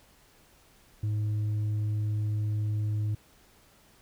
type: tone with tanh clipping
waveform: sine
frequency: 105.9 Hz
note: G#2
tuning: 34 cents sharp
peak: -27 dBFS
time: 1.03-3.15 s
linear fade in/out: 5 ms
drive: 3 dB
effects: pink hiss -60 dBFS RMS until 4.01 s